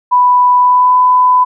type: tone with pitch glide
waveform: sine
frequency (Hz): 990 to 1001.5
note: B5 to B5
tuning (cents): +4 to +24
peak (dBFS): -5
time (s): 0.11-1.45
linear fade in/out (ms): 20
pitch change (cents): +20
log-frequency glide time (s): 0.58-0.96
effects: none